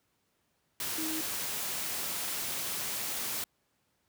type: tone in noise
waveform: sine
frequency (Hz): 316.6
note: D#4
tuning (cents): +30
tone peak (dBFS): -35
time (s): 0.98-1.21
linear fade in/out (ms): 2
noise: white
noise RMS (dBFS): -35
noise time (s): 0.8-3.44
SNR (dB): -3
effects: pink hiss -75 dBFS RMS until 4.08 s + high-pass 80 Hz 12 dB/octave